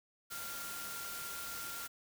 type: tone in noise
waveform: sine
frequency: 1391 Hz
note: F6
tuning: 7 cents flat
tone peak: -46 dBFS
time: 0.3-1.88 s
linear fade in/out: 20 ms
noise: white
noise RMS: -44 dBFS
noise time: 0.3-1.88 s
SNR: -5 dB
effects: none